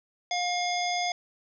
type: harmonic tone with a mistuned harmonic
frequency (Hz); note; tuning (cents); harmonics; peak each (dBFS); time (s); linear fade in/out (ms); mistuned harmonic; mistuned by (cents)
712; F5; +33; 1 / 3 / 5 / 7 / 9; -28 / -33 / -35 / -36 / -38; 0.31-1.12; 2; 5; -61
effects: none